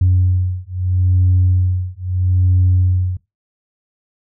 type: beating tone pair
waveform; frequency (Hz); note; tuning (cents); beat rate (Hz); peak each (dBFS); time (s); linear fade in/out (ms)
sine; 91 / 91.77; F#2 / F#2; -28 / -14; 0.77; -14 / -14; 0.01-3.17; 5
effects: noise-tail reverb RT60 0.2 s tail -20 dB re dry + tanh soft clip ceiling -6 dBFS